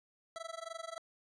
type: tone with amplitude modulation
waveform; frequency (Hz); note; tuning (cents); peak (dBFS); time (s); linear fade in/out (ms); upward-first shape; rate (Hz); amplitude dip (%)
25% pulse; 659.3; E5; 0; -35; 0.36-0.98; 0; sine; 23.2; 95
effects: resampled to 22050 Hz